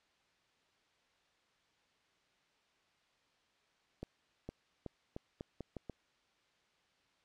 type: accelerating click train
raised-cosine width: 2 ms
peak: -29 dBFS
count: 8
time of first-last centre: 4.03-5.897 s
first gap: 460 ms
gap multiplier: 0.81
effects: white hiss -73 dBFS RMS until 7.24 s + low-pass 4000 Hz 12 dB/octave